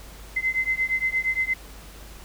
sine beating tone pair, 2055 / 2063.6 Hz, C7 / C7, -32 / -24 cents, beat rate 8.6 Hz, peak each -25 dBFS, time 0.36-1.54 s, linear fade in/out 10 ms, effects added 50 Hz sine -43 dBFS peak until 2.24 s + pink hiss -46 dBFS RMS until 2.24 s

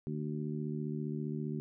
harmonic tone, 75.1 Hz, D2, 39 cents sharp, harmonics 2 / 3 / 4 / 5, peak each -37 / -39 / -44 / -43 dBFS, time 0.07-1.6 s, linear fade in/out 0 ms, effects none

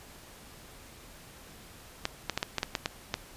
clicks, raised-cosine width 0.2 ms, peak -11 dBFS, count 9, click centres 2.054 / 2.297 / 2.376 / 2.429 / 2.583 / 2.631 / 2.752 / 2.859 / 3.141 s, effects pink hiss -51 dBFS RMS until 3.36 s + resampled to 32000 Hz

